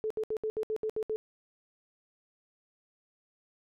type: tone bursts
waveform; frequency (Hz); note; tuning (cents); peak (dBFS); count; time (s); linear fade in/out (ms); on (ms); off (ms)
sine; 434.9; A4; -20; -29; 9; 0.04-1.16; 0; 64; 68
effects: none